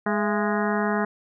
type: harmonic tone with a mistuned harmonic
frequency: 207.7 Hz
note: G#3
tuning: in tune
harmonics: 1 / 2 / 3 / 4 / 5 / 6 / 7 / 8 / 9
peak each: -25 / -28 / -30 / -31 / -32 / -33 / -33 / -34 / -35 dBFS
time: 0.06-1.05 s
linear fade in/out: 5 ms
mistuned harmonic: 3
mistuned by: +110 cents
effects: none